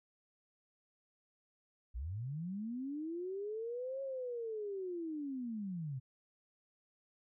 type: linear two-way sweep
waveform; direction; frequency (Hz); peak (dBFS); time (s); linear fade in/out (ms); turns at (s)
sine; up then down; 51.5 to 548 to 123.4; -38; 1.94-6; 20; 4.02
effects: none